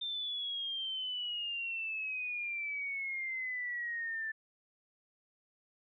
sine exponential sweep, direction down, 3602 to 1760 Hz, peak -35 dBFS, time 0.01-4.32 s, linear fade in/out 10 ms, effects none

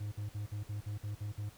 triangle tone bursts, 103.83 Hz, G#2, in tune, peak -34 dBFS, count 9, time 0-1.496 s, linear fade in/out 10 ms, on 120 ms, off 52 ms, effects pink hiss -59 dBFS RMS until 1.57 s

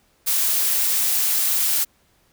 blue noise, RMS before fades -20 dBFS, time 0.26-1.85 s, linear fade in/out 20 ms, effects pink hiss -61 dBFS RMS until 2.32 s

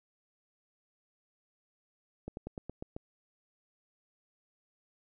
slowing click train, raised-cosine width 2 ms, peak -26 dBFS, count 7, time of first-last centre 2.28-2.965 s, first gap 91 ms, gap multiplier 1.09, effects none

